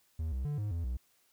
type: tone with pitch steps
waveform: triangle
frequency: 79.7 / 64.6 / 146.8 / 104.4 / 84.2 / 61.6 Hz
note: D#2 / C2 / D3 / G#2 / E2 / B1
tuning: +42 / -21 / 0 / +10 / +37 / -4 cents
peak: -30 dBFS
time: 0.19-0.97 s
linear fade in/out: 5 ms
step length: 130 ms
effects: white hiss -70 dBFS RMS until 1.32 s